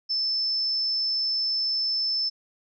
sine tone, 5274 Hz, E8, in tune, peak -23 dBFS, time 0.09-2.3 s, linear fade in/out 20 ms, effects none

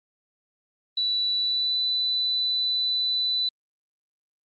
sine tone with pitch glide, 3951 to 3988 Hz, B7 to B7, 0 to +16 cents, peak -22 dBFS, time 0.97-3.49 s, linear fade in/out 5 ms, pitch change +16 cents, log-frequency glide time 1.39-1.77 s, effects Opus 32 kbps

